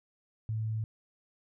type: tone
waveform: sine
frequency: 110 Hz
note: A2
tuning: in tune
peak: -30 dBFS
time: 0.49-0.84 s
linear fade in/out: 0 ms
effects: none